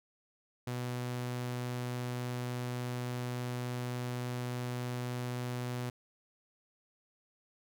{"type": "tone", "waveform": "sawtooth", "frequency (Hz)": 123.47, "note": "B2", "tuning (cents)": 0, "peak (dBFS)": -31, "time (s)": [0.67, 5.9], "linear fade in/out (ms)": 5, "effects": []}